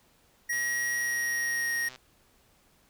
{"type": "tone with pitch glide", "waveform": "square", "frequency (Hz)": [1900, 1870.6], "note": ["A#6", "A#6"], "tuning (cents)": [33, 6], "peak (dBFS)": -28, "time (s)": [0.49, 1.89], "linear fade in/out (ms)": 10, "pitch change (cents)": -27, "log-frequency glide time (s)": [0.94, 1.7]}
{"type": "click train", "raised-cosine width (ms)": 0.2, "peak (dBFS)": -29, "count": 184, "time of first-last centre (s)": [0.53, 1.96], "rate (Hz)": 128}
{"effects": ["pink hiss -64 dBFS RMS until 2.89 s"]}